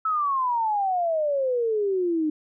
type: exponential sweep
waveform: sine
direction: down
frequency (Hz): 1314 to 300.9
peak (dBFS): -21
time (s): 0.05-2.3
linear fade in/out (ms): 5
effects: none